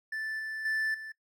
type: tone with level steps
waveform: triangle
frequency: 1759 Hz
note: A6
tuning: 1 cent flat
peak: -31 / -33 / -26 / -38 dBFS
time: 0.12-1.12 s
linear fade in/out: 5 ms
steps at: 0.39 / 0.65 / 0.94 s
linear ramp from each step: 5 ms
effects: noise-tail reverb RT60 0.1 s tail -20 dB re dry